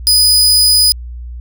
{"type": "tone", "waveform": "sawtooth", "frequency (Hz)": 4978, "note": "D#8", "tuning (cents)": 0, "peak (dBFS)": -4, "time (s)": [0.07, 0.92], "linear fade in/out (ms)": 0, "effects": ["added 60 Hz sine -24 dBFS peak until 1.4 s"]}